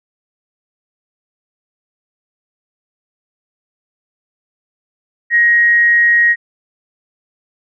sine tone with amplitude modulation, 1885 Hz, A#6, 19 cents sharp, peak -6 dBFS, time 5.3-6.36 s, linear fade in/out 50 ms, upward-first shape sine, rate 218 Hz, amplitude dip 30%, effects none

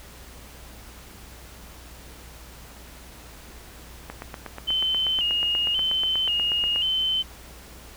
click train, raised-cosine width 0.5 ms, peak -19 dBFS, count 23, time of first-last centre 4.1-6.76 s, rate 8.27 Hz
sine tone with vibrato, 2960 Hz, F#7, in tune, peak -21 dBFS, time 4.67-7.23 s, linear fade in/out 20 ms, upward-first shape square, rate 0.93 Hz, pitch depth 62 cents each way
effects added 60 Hz sine -46 dBFS peak until 7.96 s + pink hiss -46 dBFS RMS until 7.96 s

